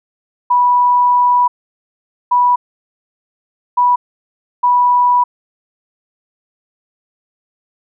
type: tone bursts at uneven times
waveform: sine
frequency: 981 Hz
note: B5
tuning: 12 cents flat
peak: -8 dBFS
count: 4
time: 0.5-1.48 / 2.31-2.56 / 3.77-3.96 / 4.63-5.24 s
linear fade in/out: 10 ms
effects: none